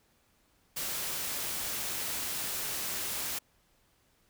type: noise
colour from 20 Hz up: white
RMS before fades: -35 dBFS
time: 0.76-3.39 s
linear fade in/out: 10 ms
effects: pink hiss -69 dBFS RMS until 4.29 s